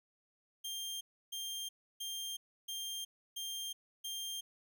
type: tone bursts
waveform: sawtooth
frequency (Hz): 3191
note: G7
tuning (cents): +30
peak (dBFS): -36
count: 6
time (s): 0.64-4.41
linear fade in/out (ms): 10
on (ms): 370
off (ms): 310
effects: none